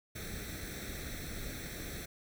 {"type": "noise with comb filter", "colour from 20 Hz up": "pink", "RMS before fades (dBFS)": -42, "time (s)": [0.15, 2.06], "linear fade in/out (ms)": 10, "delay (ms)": 0.51, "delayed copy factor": 0.8, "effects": []}